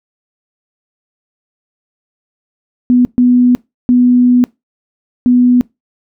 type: tone bursts at uneven times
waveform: sine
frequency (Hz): 246.9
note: B3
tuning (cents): 0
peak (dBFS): -5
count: 4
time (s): 2.9-3.05 / 3.18-3.55 / 3.89-4.44 / 5.26-5.61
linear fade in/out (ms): 0
effects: noise-tail reverb RT60 0.2 s tail -23 dB re dry